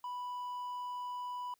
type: tone with quantisation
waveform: triangle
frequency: 987.8 Hz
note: B5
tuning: in tune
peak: -36 dBFS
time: 0.04-1.54 s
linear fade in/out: 2 ms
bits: 11
effects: white hiss -75 dBFS RMS until 1.59 s